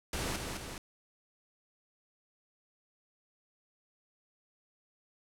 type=noise with echo; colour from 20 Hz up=pink; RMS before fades=-35 dBFS; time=0.13-0.36 s; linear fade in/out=2 ms; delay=210 ms; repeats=2; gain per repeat=-4 dB; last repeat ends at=0.78 s; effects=low-pass 11000 Hz 12 dB/octave